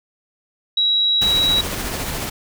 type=tone; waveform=sine; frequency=3874 Hz; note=B7; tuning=34 cents flat; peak=-14 dBFS; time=0.77-1.61 s; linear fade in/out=5 ms
type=noise with tremolo; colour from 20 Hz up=pink; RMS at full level=-24 dBFS; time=1.21-2.3 s; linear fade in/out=10 ms; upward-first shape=triangle; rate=14 Hz; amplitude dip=35%
type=clicks; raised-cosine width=5 ms; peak=-21 dBFS; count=6; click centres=1.492 / 1.534 / 1.846 / 1.914 / 2.031 / 2.085 s
effects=none